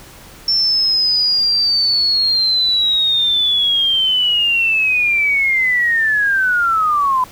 sine linear sweep, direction down, 5410 to 1001 Hz, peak -12 dBFS, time 0.48-7.24 s, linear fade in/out 2 ms, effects pink hiss -40 dBFS RMS until 7.31 s

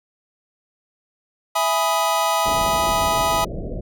square chord, E major seventh, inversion none, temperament equal with one note detuned, 659.3 / 830.6 / 987.8 / 1252.4 Hz, E5 / G#5 / B5 / D#6, 0 / 0 / 0 / +11 cents, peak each -24 dBFS, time 1.55-3.45 s, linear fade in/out 10 ms
pink low-pass noise, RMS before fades -29 dBFS, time 2.45-3.81 s, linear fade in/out 10 ms, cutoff 680 Hz, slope 96 dB/octave
effects none

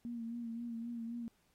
sine tone with vibrato, 233.1 Hz, A#3, in tune, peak -39 dBFS, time 0.05-1.28 s, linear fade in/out 0 ms, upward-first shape sine, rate 3.8 Hz, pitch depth 40 cents each way, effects pink hiss -75 dBFS RMS until 1.54 s + AAC 48 kbps

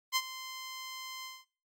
10% pulse tone with ADSR envelope, 1040 Hz, C6, 11 cents flat, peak -17 dBFS, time 0.12-1.45 s, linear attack 41 ms, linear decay 49 ms, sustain -16 dB, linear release 210 ms, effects noise-tail reverb RT60 0.4 s tail -22 dB re dry + AAC 48 kbps

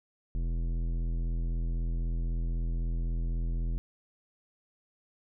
triangle tone with tanh clipping, 41.93 Hz, E1, 30 cents sharp, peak -30 dBFS, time 0.35-3.78 s, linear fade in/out 0 ms, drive 18 dB, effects none

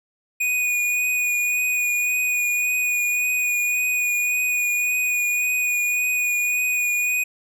square tone with vibrato, 2467 Hz, D#7, 15 cents flat, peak -20 dBFS, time 0.4-7.24 s, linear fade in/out 10 ms, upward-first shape triangle, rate 1.8 Hz, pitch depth 19 cents each way, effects none

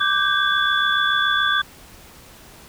sine tone cluster, 1175 / 1540 / 1607 / 3441 Hz, D6 / G6 / G6 / A7, +1 / -31 / +43 / -39 cents, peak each -22 dBFS, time 0-1.62 s, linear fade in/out 10 ms, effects pink hiss -45 dBFS RMS until 2.68 s

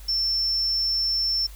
sine tone, 5380 Hz, E8, 34 cents sharp, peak -21 dBFS, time 0.08-1.47 s, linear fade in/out 10 ms, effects added 50 Hz sine -39 dBFS peak until 1.55 s + white hiss -50 dBFS RMS until 1.55 s

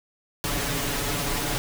pink noise with comb filter, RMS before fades -27 dBFS, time 0.44-1.58 s, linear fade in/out 0 ms, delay 7 ms, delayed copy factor +0.9, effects none

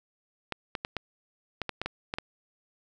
clicks, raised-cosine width 0.3 ms, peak -15 dBFS, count 10, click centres 0.523 / 0.752 / 0.849 / 0.967 / 1.617 / 1.693 / 1.816 / 1.86 / 2.139 / 2.185 s, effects none

